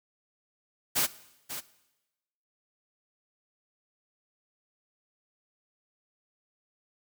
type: noise with echo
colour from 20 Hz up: white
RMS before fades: -26 dBFS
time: 0.95-1.07 s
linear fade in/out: 20 ms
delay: 540 ms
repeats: 1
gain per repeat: -11 dB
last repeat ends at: 1.61 s
effects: noise-tail reverb RT60 1.0 s tail -18 dB re dry